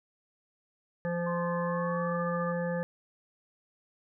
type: harmonic tone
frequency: 172.8 Hz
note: F3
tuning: 18 cents flat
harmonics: 1 / 3 / 5 / 7 / 9 / 10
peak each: -32 / -32 / -43 / -46 / -51 / -41 dBFS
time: 1.05-2.83 s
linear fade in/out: 0 ms
type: tone with pitch glide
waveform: sine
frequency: 1046.5 to 1195.2 Hz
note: C6 to D6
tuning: 0 to +30 cents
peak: -35 dBFS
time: 1.26-2.53 s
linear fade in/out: 10 ms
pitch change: +230 cents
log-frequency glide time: 1.64-2.19 s
effects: none